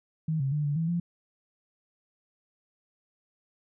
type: tone with pitch steps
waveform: sine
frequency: 158.3 / 135.3 / 149.1 / 144.9 / 163.4 / 172.3 Hz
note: D#3 / C#3 / D3 / D3 / E3 / F3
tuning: +30 / -42 / +27 / -23 / -15 / -23 cents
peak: -25 dBFS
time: 0.28-1 s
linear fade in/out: 5 ms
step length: 120 ms
effects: none